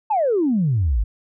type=exponential sweep; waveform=sine; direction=down; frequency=907 to 46.86 Hz; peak=-15 dBFS; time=0.1-1.04 s; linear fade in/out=10 ms; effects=tanh soft clip ceiling -11 dBFS